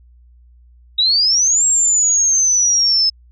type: exponential two-way sweep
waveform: sine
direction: up then down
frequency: 3767 to 7600 to 5180 Hz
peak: -11 dBFS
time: 0.98-3.1 s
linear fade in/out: 10 ms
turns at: 1.65 s
effects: added 60 Hz sine -44 dBFS peak until 3.31 s